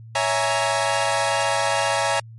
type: chord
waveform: sawtooth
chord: A# half-diminished seventh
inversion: first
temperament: equal with one note detuned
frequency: 558.9 / 659.3 / 830.6 / 932.3 Hz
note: C#5 / E5 / G#5 / A#5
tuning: +14 / 0 / 0 / 0 cents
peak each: -21 dBFS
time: 0.15-2.2 s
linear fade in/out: 5 ms
effects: added 113 Hz sine -38 dBFS peak until 2.38 s + MP3 48 kbps